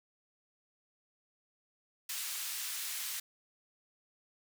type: band-pass noise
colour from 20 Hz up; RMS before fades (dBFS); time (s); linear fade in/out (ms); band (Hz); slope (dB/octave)
white; -39; 2.09-3.2; 5; 1600 to 16000; 12
effects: none